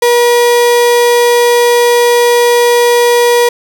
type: tone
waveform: 35% pulse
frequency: 480 Hz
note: B4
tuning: 49 cents flat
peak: -4 dBFS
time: 0.02-3.49 s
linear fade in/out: 5 ms
effects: none